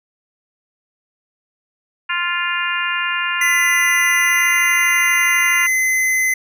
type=harmonic tone; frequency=349.2 Hz; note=F4; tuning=in tune; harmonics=3 / 4 / 5 / 6 / 7 / 8; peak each=-25 / -24 / -23 / -28 / -26 / -25 dBFS; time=2.09-5.67 s; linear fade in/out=10 ms
type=tone with pitch glide; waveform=square; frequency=2015 to 2043 Hz; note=B6 to C7; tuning=+34 to -42 cents; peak=-15 dBFS; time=3.41-6.34 s; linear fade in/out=5 ms; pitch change=+24 cents; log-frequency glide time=4.23-4.53 s
effects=none